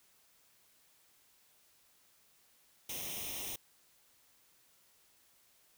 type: noise with comb filter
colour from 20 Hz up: white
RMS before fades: -41 dBFS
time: 2.89-3.56 s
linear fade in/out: 5 ms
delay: 0.33 ms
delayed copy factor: +0.75
effects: white hiss -68 dBFS RMS until 5.77 s